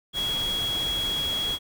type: tone in noise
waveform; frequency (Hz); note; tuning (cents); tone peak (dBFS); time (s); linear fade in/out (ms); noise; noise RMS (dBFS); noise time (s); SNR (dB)
sine; 3322; G#7; 0; -25; 0.13-1.59; 50; pink; -35; 0.13-1.59; +7
effects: none